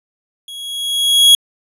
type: tone with level ramp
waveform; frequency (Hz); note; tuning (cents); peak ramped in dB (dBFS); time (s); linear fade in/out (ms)
45% pulse; 3322; G#7; 0; -29 to -3; 0.48-1.35; 2
effects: resampled to 32000 Hz